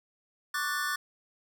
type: chord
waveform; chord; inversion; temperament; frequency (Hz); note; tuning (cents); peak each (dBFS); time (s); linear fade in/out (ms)
square; D major seventh; third; equal with one note detuned; 1108.7 / 1174.7 / 1480 / 1774.3; C#6 / D6 / F#6 / A6; 0 / 0 / 0 / +14; -40 / -36 / -35 / -34; 0.54-0.96; 5
effects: none